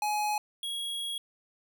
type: tone pair in turn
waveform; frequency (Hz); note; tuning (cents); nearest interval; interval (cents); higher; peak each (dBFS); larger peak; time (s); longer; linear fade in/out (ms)
square; 841 / 3311; G#5 / G#7; +22 / -6; 2 octaves; 2372; second; -28 / -33; first; 0.02-0.38 / 0.63-1.18; second; 2
effects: none